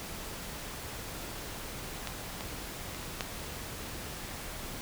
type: clicks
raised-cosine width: 0.2 ms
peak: -17 / -21 / -24 / -14 dBFS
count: 4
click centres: 2.073 / 2.408 / 2.947 / 3.208 s
effects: pink hiss -41 dBFS RMS until 4.81 s